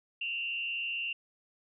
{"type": "tone with frequency modulation", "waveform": "sine", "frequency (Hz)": 2764, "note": "F7", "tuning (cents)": -19, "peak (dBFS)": -32, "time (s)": [0.21, 1.13], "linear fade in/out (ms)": 5, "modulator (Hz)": 161, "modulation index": 0.63, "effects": []}